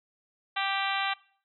harmonic tone, 392 Hz, G4, in tune, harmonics 2 / 3 / 4 / 5 / 6 / 7 / 8 / 9 / 10, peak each -32 / -34 / -35 / -36 / -37 / -37 / -38 / -39 / -39 dBFS, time 0.56-1.14 s, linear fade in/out 10 ms, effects noise-tail reverb RT60 0.5 s tail -21 dB re dry

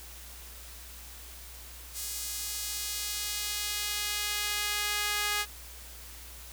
sawtooth tone with high-pass filter sweep, 414.9 Hz, G#4, 2 cents flat, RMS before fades -33 dBFS, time 1.93-5.46 s, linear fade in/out 50 ms, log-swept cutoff 6800 to 1600 Hz, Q 0.79, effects added 60 Hz sine -48 dBFS peak until 6.52 s + white hiss -48 dBFS RMS until 6.52 s

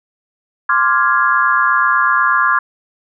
sine chord, D half-diminished seventh, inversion third, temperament equal, 1046.5 / 1174.7 / 1396.9 / 1661.2 Hz, C6 / D6 / F6 / Ab6, 0 / 0 / 0 / 0 cents, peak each -16 dBFS, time 0.69-2.59 s, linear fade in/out 5 ms, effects none

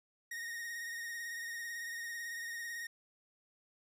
45% pulse tone with vibrato, 1864.7 Hz, A#6, in tune, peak -40 dBFS, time 0.31-2.87 s, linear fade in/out 5 ms, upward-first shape triangle, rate 18 Hz, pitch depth 41 cents each way, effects none

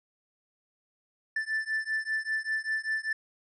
triangle beating tone pair, 1760 / 1765.1 Hz, A6 / A6, 0 / +5 cents, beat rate 5.1 Hz, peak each -30 dBFS, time 1.36-3.13 s, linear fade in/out 5 ms, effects resampled to 24000 Hz

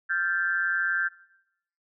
sine tone with amplitude modulation, 1568 Hz, G6, in tune, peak -19 dBFS, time 0.09-1.09 s, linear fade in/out 20 ms, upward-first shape sine, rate 180 Hz, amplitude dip 100%, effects noise-tail reverb RT60 0.8 s tail -20 dB re dry

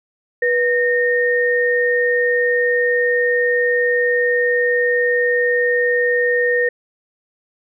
sine tone pair together, 487.8 / 1840 Hz, B4 / A#6, -21 / -23 cents, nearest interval octave + major seventh, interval 2298 cents, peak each -16 / -17 dBFS, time 0.42-6.69 s, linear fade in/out 5 ms, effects none

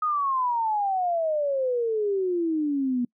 sine exponential sweep, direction down, 1261 to 239.4 Hz, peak -22 dBFS, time 0.02-3.05 s, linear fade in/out 5 ms, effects noise-tail reverb RT60 0.1 s tail -26 dB re dry

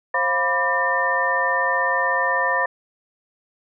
sine tone cluster, 532 / 699 / 991 / 1174 / 1804 Hz, C5 / F5 / B5 / D6 / A6, +29 / +1 / +6 / -1 / +43 cents, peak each -26 / -27 / -23 / -28 / -21 dBFS, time 0.14-2.66 s, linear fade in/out 5 ms, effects none

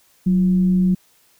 sine tone with frequency modulation, 184.4 Hz, F#3, 6 cents flat, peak -13 dBFS, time 0.26-0.95 s, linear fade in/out 10 ms, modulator 158 Hz, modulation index 0.21, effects white hiss -57 dBFS RMS until 1.39 s

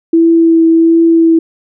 sine tone with vibrato, 329.6 Hz, E4, in tune, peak -4 dBFS, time 0.13-1.39 s, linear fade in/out 5 ms, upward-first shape triangle, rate 1.4 Hz, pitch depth 15 cents each way, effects none

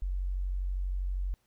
sine tone, 46.25 Hz, F#1, in tune, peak -29 dBFS, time 0.02-1.34 s, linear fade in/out 0 ms, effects pink hiss -73 dBFS RMS until 1.46 s

